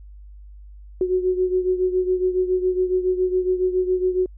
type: beating tone pair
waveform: sine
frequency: 366.6 / 373.8 Hz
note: F#4 / F#4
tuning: -16 / +18 cents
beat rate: 7.2 Hz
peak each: -19 / -24 dBFS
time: 1.01-4.26 s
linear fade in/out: 2 ms
effects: added 50 Hz sine -39 dBFS peak until 4.37 s